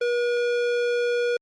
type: tone with tanh clipping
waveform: sine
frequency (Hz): 481.4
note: B4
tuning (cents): -44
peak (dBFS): -23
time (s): 0.01-1.37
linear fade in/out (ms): 5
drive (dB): 17
effects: Opus 32 kbps